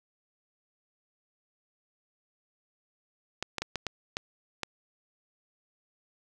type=clicks; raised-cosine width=0.2 ms; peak=-14 dBFS; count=7; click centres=3.426 / 3.583 / 3.62 / 3.757 / 3.867 / 4.169 / 4.633 s; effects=none